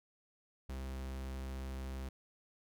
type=tone; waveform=45% pulse; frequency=65.9 Hz; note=C2; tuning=13 cents sharp; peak=-40 dBFS; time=0.69-2.09 s; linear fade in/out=5 ms; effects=none